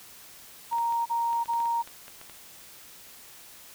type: tone bursts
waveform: sine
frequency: 932.3 Hz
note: A#5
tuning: in tune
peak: -24 dBFS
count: 3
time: 0.71-1.828 s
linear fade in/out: 20 ms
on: 350 ms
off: 34 ms
type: clicks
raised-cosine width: 0.3 ms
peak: -29 dBFS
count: 12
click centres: 0.729 / 0.784 / 0.924 / 1.33 / 1.458 / 1.536 / 1.603 / 1.657 / 1.875 / 2.081 / 2.214 / 2.297 s
effects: white hiss -49 dBFS RMS until 3.74 s